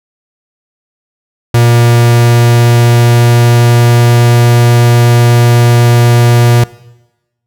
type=tone with pitch glide; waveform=45% pulse; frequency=118.7 to 119.46 Hz; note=A#2 to A#2; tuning=+32 to +43 cents; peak=-4 dBFS; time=1.54-6.64 s; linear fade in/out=5 ms; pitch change=+11 cents; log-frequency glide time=1.9-4.34 s; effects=noise-tail reverb RT60 1.0 s tail -20 dB re dry